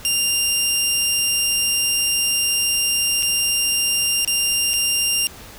15% pulse tone with dropouts, 2794 Hz, F7, in tune, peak -10 dBFS, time 0.05-5.27 s, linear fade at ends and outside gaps 0 ms, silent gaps 3.225-3.229 / 4.248-4.276 / 4.734-4.738 s, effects pink hiss -40 dBFS RMS until 5.58 s

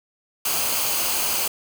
white noise with comb filter, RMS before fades -23 dBFS, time 0.45-1.48 s, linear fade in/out 5 ms, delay 0.54 ms, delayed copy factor -0.5, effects none

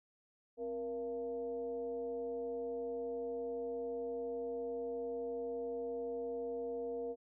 sine tone with frequency modulation, 471.4 Hz, A#4, 19 cents sharp, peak -37 dBFS, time 0.57-7.16 s, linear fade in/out 50 ms, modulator 208 Hz, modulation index 0.59, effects none

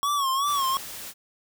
square tone with vibrato, 1108.7 Hz, C#6, in tune, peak -23 dBFS, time 0.03-0.77 s, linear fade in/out 0 ms, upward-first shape sine, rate 2.7 Hz, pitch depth 93 cents each way
white noise, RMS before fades -38 dBFS, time 0.45-1.14 s, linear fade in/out 50 ms
effects none

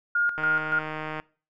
sine tone with tremolo, 1421 Hz, F6, 30 cents sharp, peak -20 dBFS, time 0.15-0.79 s, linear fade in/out 5 ms, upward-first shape square, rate 3.5 Hz, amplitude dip 70%
click train, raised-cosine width 0.5 ms, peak -18 dBFS, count 128, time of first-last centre 0.38-1.199 s, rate 155 Hz
effects noise-tail reverb RT60 0.4 s tail -23 dB re dry

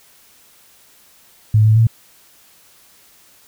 sine tone with pitch steps, 107.7 / 109.1 / 113.4 Hz, A2 / A2 / A#2, -37 / -14 / -47 cents, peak -8 dBFS, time 1.54-1.87 s, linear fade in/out 5 ms, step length 110 ms, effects white hiss -50 dBFS RMS until 3.47 s

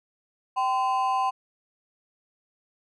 triangle ring-modulated tone, 900 Hz, A5, 39 cents sharp, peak -17 dBFS, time 0.56-1.31 s, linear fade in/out 20 ms, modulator 126 Hz, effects none

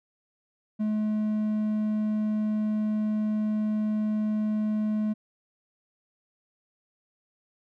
triangle tone, 213.7 Hz, G#3, 50 cents sharp, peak -22 dBFS, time 0.79-5.14 s, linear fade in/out 20 ms, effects none

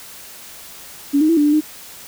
sine tone with pitch steps, 283.6 / 310.1 / 331.4 / 293.9 / 295.8 / 306.1 Hz, C#4 / D#4 / E4 / D4 / D4 / D#4, +40 / -6 / +9 / +1 / +13 / -28 cents, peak -11 dBFS, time 1.13-1.61 s, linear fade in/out 20 ms, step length 80 ms, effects white hiss -38 dBFS RMS until 2.07 s

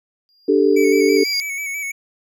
triangle tone with exponential growth, 4813 Hz, D8, 42 cents sharp, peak -16 dBFS, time 0.29-1.4 s, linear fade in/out 0 ms, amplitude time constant 240 ms
sine chord, D suspended fourth, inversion none, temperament equal, 293.7 / 392 / 440 Hz, D4 / G4 / A4, 0 / 0 / 0 cents, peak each -17 / -15 / -16 dBFS, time 0.48-1.24 s, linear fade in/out 10 ms
square tone with vibrato, 2253 Hz, C#7, 28 cents sharp, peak -24 dBFS, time 0.76-1.92 s, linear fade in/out 10 ms, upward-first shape square, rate 6.1 Hz, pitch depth 33 cents each way
effects none

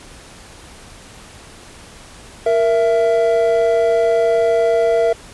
triangle tone pair together, 466.2 / 665.2 Hz, A#4 / E5, 0 / +16 cents, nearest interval tritone, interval 616 cents, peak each -13 dBFS, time 2.46-5.13 s, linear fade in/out 5 ms, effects pink hiss -40 dBFS RMS until 5.33 s + resampled to 24000 Hz

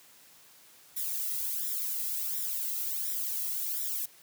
violet noise with flanger, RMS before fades -33 dBFS, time 0.96-4.06 s, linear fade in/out 10 ms, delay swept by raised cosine 0.54 to 1.54 ms, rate 1.4 Hz, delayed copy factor +0.85, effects white hiss -57 dBFS RMS until 4.22 s + high-pass 100 Hz 12 dB/octave

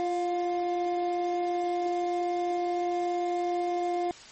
triangle tone pair together, 348.9 / 708 Hz, F4 / F5, -2 / +23 cents, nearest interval octave, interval 1225 cents, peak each -27 dBFS, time 0-4.11 s, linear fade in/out 0 ms, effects white hiss -48 dBFS RMS until 4.31 s + MP3 32 kbps

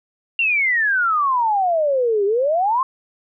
sine exponential two-way sweep, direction down then up, 2794 to 390 to 1085 Hz, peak -15 dBFS, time 0.39-2.83 s, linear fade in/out 2 ms, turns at 2.25 s, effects none

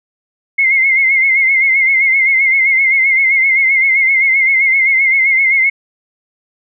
sine tone with vibrato, 2129 Hz, C7, 30 cents sharp, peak -8 dBFS, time 0.58-5.7 s, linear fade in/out 10 ms, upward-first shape sine, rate 7.7 Hz, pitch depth 58 cents each way, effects none

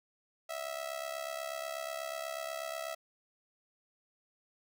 sawtooth tone with amplitude modulation, 654 Hz, E5, 14 cents flat, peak -30 dBFS, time 0.49-2.95 s, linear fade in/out 10 ms, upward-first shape sine, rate 68.2 Hz, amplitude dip 80%, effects none

